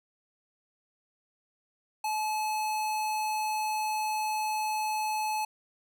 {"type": "tone", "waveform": "square", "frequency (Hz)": 860, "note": "A5", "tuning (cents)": -40, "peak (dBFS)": -29, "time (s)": [2.04, 5.45], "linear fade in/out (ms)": 5, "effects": []}